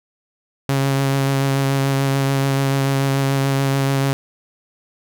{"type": "tone with vibrato", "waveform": "sawtooth", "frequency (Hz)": 136.8, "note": "C#3", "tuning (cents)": -23, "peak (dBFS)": -12, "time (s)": [0.69, 4.13], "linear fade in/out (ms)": 0, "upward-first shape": "triangle", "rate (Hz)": 6.9, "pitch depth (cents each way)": 18, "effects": []}